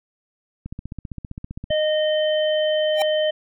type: click train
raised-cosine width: 5 ms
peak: -19 dBFS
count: 17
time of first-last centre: 0.66-1.706 s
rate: 15.3 Hz
type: harmonic tone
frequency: 616 Hz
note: D#5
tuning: 17 cents flat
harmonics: 1 / 3 / 5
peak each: -18 / -31 / -27 dBFS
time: 1.7-3.31 s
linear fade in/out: 10 ms
type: tone with exponential growth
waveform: square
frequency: 784 Hz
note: G5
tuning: in tune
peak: -18 dBFS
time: 2.94-3.02 s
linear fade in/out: 1 ms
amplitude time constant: 17 ms
effects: none